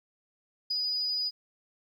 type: tone with ADSR envelope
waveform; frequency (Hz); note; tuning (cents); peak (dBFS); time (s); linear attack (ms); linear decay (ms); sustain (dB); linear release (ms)
sine; 4944; D#8; -12; -25; 0.7-1.31; 10; 9; -2; 35
effects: tanh soft clip ceiling -21 dBFS + 11-bit